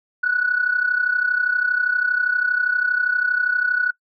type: tone with amplitude modulation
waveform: sine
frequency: 1474 Hz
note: F#6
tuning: 7 cents flat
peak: -13 dBFS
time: 0.23-3.91 s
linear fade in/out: 10 ms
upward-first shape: sine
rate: 32.5 Hz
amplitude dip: 75%
effects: noise-tail reverb RT60 0.1 s tail -23 dB re dry + tanh soft clip ceiling -9 dBFS